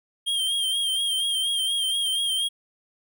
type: tone with vibrato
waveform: square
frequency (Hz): 3200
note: G7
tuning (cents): +35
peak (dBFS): -23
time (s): 0.26-2.49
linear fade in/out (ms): 20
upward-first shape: sine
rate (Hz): 4.2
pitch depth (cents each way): 48
effects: none